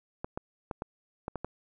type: clicks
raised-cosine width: 1 ms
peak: -20 dBFS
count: 7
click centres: 0.245 / 0.375 / 0.712 / 0.821 / 1.281 / 1.357 / 1.446 s
effects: none